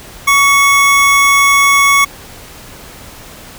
square tone pair together, 1127 / 2196 Hz, C#6 / C#7, +28 / -17 cents, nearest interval octave, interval 1155 cents, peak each -10 dBFS, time 0.27-2.05 s, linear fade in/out 10 ms, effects pink hiss -34 dBFS RMS until 3.58 s

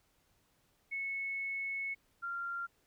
sine tone pair in turn, 2200 / 1385.9 Hz, C#7 / F6, -14 / -14 cents, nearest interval minor sixth, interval 800 cents, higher first, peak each -35 / -36 dBFS, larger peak first, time 0.91-1.95 / 2.22-2.67 s, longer first, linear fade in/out 20 ms, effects pink hiss -73 dBFS RMS until 2.86 s

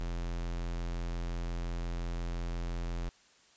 square tone, 42.86 Hz, F1, 32 cents flat, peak -34 dBFS, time 0-3.09 s, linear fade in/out 0 ms, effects white hiss -63 dBFS RMS until 3.56 s + resampled to 16000 Hz

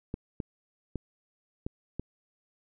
clicks, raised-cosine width 3 ms, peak -20 dBFS, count 5, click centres 0.141 / 0.402 / 0.957 / 1.665 / 1.996 s, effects none

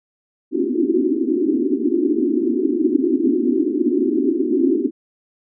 white band-pass noise, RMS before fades -18 dBFS, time 0.51-4.91 s, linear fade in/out 50 ms, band 240 to 380 Hz, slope 96 dB/octave, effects none

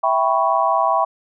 sine chord, C# half-diminished seventh, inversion first, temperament equal, 659.3 / 784 / 987.8 / 1108.7 Hz, E5 / G5 / B5 / C#6, 0 / 0 / 0 / 0 cents, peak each -20 dBFS, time 0.03-1.05 s, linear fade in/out 10 ms, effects none

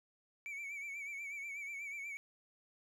triangle tone with vibrato, 2279 Hz, C#7, 47 cents sharp, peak -40 dBFS, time 0.46-2.17 s, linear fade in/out 0 ms, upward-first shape sine, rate 8.2 Hz, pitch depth 63 cents each way, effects none

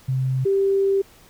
sine tone pair in turn, 130.81 / 392 Hz, C3 / G4, 0 / 0 cents, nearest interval octave + perfect fifth, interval 1900 cents, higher second, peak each -19 / -16 dBFS, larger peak second, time 0.08-0.45 / 0.45-1.02 s, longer second, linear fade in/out 10 ms, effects pink hiss -51 dBFS RMS until 1.29 s

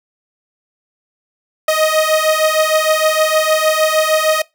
sawtooth beating tone pair, 622.3 / 628.8 Hz, D#5 / D#5, 0 / +18 cents, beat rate 6.5 Hz, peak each -11 dBFS, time 1.68-4.42 s, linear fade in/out 5 ms, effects noise-tail reverb RT60 0.2 s tail -22 dB re dry

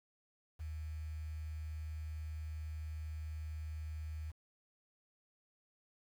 sine tone with quantisation, 77.78 Hz, D#2, in tune, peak -40 dBFS, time 0.59-4.32 s, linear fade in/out 20 ms, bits 10, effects none

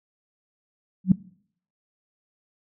sine tone with exponential growth, 186.3 Hz, F#3, 12 cents sharp, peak -8 dBFS, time 1.04-1.12 s, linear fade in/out 5 ms, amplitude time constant 16 ms, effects noise-tail reverb RT60 0.6 s tail -21 dB re dry

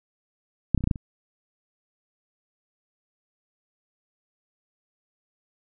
clicks, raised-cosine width 5 ms, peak -6 / -11 / -25 / -12 / -9 / -9 / -24 dBFS, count 7, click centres 0.747 / 0.777 / 0.807 / 0.84 / 0.874 / 0.912 / 0.958 s, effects none

